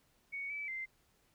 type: tone with pitch steps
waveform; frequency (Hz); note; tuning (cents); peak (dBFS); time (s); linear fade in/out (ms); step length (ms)
sine; 2230 / 2303 / 2082; C#7 / D7 / C7; +10 / -34 / -9; -38; 0.32-0.86; 20; 180
effects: pink hiss -72 dBFS RMS until 1.34 s